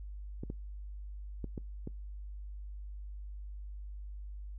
clicks, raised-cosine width 3 ms, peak -26 dBFS, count 5, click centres 0.435 / 0.501 / 1.443 / 1.578 / 1.874 s, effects noise-tail reverb RT60 0.2 s tail -25 dB re dry + added 50 Hz sine -41 dBFS peak until 4.58 s

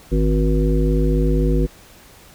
harmonic tone with a mistuned harmonic, 51.91 Hz, G#1, in tune, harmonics 1 / 3 / 5 / 7 / 9, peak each -16 / -21 / -23 / -24 / -26 dBFS, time 0.11-1.67 s, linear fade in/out 20 ms, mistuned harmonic 9, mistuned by +46 cents, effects pink hiss -46 dBFS RMS until 2.34 s

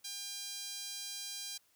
sawtooth tone with high-pass filter, 800 Hz, G5, 35 cents sharp, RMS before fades -43 dBFS, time 0.04-1.58 s, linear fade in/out 10 ms, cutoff 4500 Hz, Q 1.6, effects white hiss -71 dBFS RMS until 1.75 s + high-pass 60 Hz 12 dB/octave

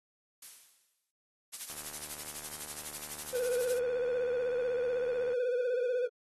blue noise with exponential decay, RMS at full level -44 dBFS, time 0.42-1.11 s, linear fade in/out 5 ms, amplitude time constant 150 ms
blue noise with tremolo, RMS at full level -37 dBFS, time 1.52-3.79 s, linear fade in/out 20 ms, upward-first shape sine, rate 12 Hz, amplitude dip 70%
click train, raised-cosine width 0.5 ms, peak -35 dBFS, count 273, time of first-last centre 1.7-5.332 s, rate 74.9 Hz
triangle tone with vibrato, 493.9 Hz, B4, in tune, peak -27 dBFS, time 3.33-6.08 s, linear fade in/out 20 ms, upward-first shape sine, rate 16 Hz, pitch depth 61 cents each way
effects AAC 32 kbps

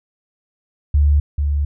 sine tone pair in turn, 72.8 / 72.3 Hz, D2 / D2, -15 / -27 cents, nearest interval unison, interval 12 cents, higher first, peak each -10 / -15 dBFS, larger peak first, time 0.94-1.2 / 1.38-1.65 s, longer second, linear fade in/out 5 ms, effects none

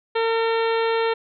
harmonic tone, 454.3 Hz, A#4, 45 cents flat, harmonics 1 / 2 / 3 / 4 / 5 / 6 / 7 / 8 / 9, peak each -20 / -26 / -30 / -32 / -34 / -36 / -37 / -38 / -39 dBFS, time 0.15-1.14 s, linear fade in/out 10 ms, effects none

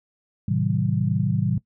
sine chord, A diminished seventh, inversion none, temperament just, 110 / 132 / 158.4 / 190.08 Hz, A2 / C3 / Eb3 / Gb3, 0 / +16 / +31 / +47 cents, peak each -25 dBFS, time 0.48-1.58 s, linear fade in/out 5 ms, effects noise-tail reverb RT60 0.1 s tail -18 dB re dry

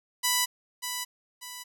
5% pulse tone with echo, 990 Hz, B5, 4 cents sharp, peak -11 dBFS, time 0.23-0.46 s, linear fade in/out 20 ms, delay 590 ms, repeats 2, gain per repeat -8 dB, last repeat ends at 1.64 s, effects none

